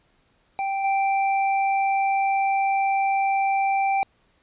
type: tone with level steps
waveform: square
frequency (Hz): 783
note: G5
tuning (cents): -2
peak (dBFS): -24 / -20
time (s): 0.59-4.03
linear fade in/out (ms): 0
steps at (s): 0.84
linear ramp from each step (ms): 5
effects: pink hiss -64 dBFS RMS until 4.42 s + resampled to 8000 Hz